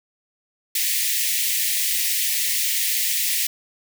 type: high-pass noise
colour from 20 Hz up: white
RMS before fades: -22 dBFS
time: 0.75-3.47 s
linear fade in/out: 5 ms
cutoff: 1800 Hz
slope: 96 dB/octave
effects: none